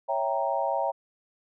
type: chord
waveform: sine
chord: C# diminished seventh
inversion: none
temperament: equal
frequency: 554.4 / 659.3 / 784 / 932.3 Hz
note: C#5 / E5 / G5 / Bb5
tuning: 0 / 0 / 0 / 0 cents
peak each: -30 dBFS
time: 0.08-0.92 s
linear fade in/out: 20 ms
effects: none